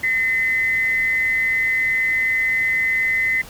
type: tone pair together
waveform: sine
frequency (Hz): 1819.2 / 2042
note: A#6 / C7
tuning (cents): -43 / -43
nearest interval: major second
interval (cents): 200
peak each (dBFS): -25 / -17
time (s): 0.03-3.42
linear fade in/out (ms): 10
effects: pink hiss -40 dBFS RMS until 3.49 s